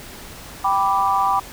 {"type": "chord", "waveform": "sine", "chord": "G major", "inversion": "none", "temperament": "equal", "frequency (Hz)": [784, 987.8, 1174.7], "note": ["G5", "B5", "D6"], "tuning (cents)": [0, 0, 0], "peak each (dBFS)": -20, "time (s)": [0.64, 1.4], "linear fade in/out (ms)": 10, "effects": ["pink hiss -38 dBFS RMS until 1.52 s"]}